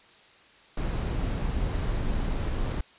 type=noise; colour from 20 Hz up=brown; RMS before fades=-28 dBFS; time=0.77-2.81 s; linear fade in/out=5 ms; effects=white hiss -55 dBFS RMS until 2.98 s + resampled to 8000 Hz